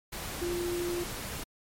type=tone in noise; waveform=sine; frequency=349.2 Hz; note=F4; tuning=in tune; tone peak=-30 dBFS; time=0.41-1.04 s; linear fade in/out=10 ms; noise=pink; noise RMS=-38 dBFS; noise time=0.12-1.44 s; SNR=+5 dB; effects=MP3 64 kbps